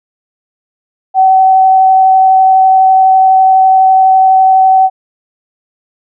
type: tone with vibrato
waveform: sine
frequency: 760 Hz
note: F#5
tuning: 46 cents sharp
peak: -3 dBFS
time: 1.14-4.9 s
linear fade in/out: 50 ms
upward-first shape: sine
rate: 12 Hz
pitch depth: 8 cents each way
effects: none